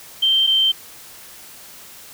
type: tone pair in turn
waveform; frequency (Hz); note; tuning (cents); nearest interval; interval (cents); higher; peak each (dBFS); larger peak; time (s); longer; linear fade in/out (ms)
sine; 3136 / 3125; G7 / G7; 0 / -6; unison; 6; first; -13; neither; 0.22-0.47 / 0.47-0.72; neither; 10
effects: white hiss -41 dBFS RMS until 2.13 s